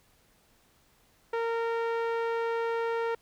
sawtooth tone with low-pass filter, 460.8 Hz, A#4, 20 cents flat, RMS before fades -30 dBFS, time 1.33-3.15 s, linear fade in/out 5 ms, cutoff 1900 Hz, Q 0.78, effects pink hiss -65 dBFS RMS until 3.21 s

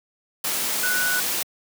sine tone in noise, 1480 Hz, F#6, in tune, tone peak -22 dBFS, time 0.83-1.2 s, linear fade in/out 5 ms, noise white, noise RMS -25 dBFS, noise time 0.44-1.43 s, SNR 0 dB, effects high-pass 150 Hz 12 dB/octave

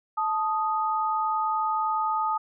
sine tone pair together, 874.2 / 1244.5 Hz, A5 / D#6, -11 / 0 cents, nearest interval tritone, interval 611 cents, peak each -26 dBFS, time 0.17-2.38 s, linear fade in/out 10 ms, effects none

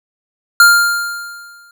square tone with exponential decay, 1400 Hz, F6, 4 cents sharp, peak -3 dBFS, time 0.6-1.71 s, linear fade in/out 2 ms, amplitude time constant 240 ms, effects none

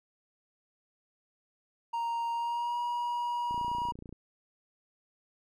triangle tone with pitch glide, 932.3 to 959.1 Hz, A#5 to A#5, 0 to +49 cents, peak -28 dBFS, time 1.93-3.92 s, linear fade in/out 10 ms, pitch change +49 cents, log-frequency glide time 2.32-2.78 s
click train, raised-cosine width 3 ms, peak -32 dBFS, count 19, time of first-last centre 3.51-4.126 s, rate 29.2 Hz
effects none

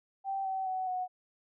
sine tone with pitch steps, 779 / 764.3 / 749.9 / 735.7 Hz, G5 / G5 / F#5 / F#5, -11 / -44 / +23 / -10 cents, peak -31 dBFS, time 0.24-1.08 s, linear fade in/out 50 ms, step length 210 ms, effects none

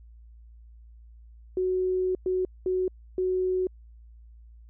sine tone bursts at uneven times, 370 Hz, F#4, in tune, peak -23 dBFS, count 4, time 1.57-2.15 / 2.26-2.45 / 2.66-2.88 / 3.18-3.67 s, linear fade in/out 2 ms, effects added 57 Hz sine -47 dBFS peak until 4.69 s

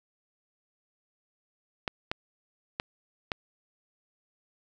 clicks, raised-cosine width 0.3 ms, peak -13 dBFS, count 4, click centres 1.878 / 2.115 / 2.799 / 3.318 s, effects none

